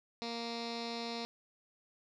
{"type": "tone with low-pass filter", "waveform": "15% pulse", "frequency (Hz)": 233.1, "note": "A#3", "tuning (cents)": 0, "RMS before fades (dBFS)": -40, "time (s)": [0.22, 1.25], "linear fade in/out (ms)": 0, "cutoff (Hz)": 4600, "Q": 8.1, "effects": []}